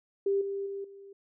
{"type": "tone with level steps", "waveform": "sine", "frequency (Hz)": 395.9, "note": "G4", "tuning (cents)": 17, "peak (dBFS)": [-24, -31, -34, -46], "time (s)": [0.26, 1.13], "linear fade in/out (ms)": 5, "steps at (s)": [0.41, 0.66, 0.84], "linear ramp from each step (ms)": 5, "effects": []}